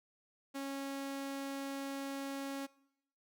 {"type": "tone", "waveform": "sawtooth", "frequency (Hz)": 275, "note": "C#4", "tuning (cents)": -14, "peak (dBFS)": -35, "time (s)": [0.54, 2.67], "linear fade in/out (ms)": 20, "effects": ["noise-tail reverb RT60 0.8 s tail -22 dB re dry"]}